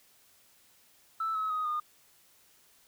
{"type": "tone with pitch steps", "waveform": "sine", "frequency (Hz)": [1318.5, 1285.4, 1253.2, 1221.7], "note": ["E6", "E6", "D#6", "D#6"], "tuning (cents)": [0, -44, 12, -32], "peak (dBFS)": -28, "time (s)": [1.2, 1.8], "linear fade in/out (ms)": 5, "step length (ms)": 150, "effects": ["tanh soft clip ceiling -25 dBFS", "white hiss -63 dBFS RMS until 2.87 s"]}